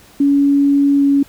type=tone with pitch glide; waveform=sine; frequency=281.8 to 280 Hz; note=C#4 to C#4; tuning=+29 to +18 cents; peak=-9 dBFS; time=0.2-1.23 s; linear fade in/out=5 ms; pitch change=-11 cents; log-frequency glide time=0.97-1.03 s; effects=pink hiss -45 dBFS RMS until 1.28 s